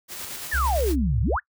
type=noise with tremolo; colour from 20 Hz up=white; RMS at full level=-34 dBFS; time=0.08-0.96 s; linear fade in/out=50 ms; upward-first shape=square; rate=8.9 Hz; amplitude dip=25%
type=exponential two-way sweep; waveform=sine; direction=down then up; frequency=1911 to 95.7 to 1911 Hz; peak=-22 dBFS; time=0.51-1.4 s; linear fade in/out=20 ms; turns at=1.21 s
type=tone; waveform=sine; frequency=67 Hz; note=C2; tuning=42 cents sharp; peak=-23 dBFS; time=0.53-1.37 s; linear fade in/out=20 ms
effects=noise-tail reverb RT60 0.1 s tail -23 dB re dry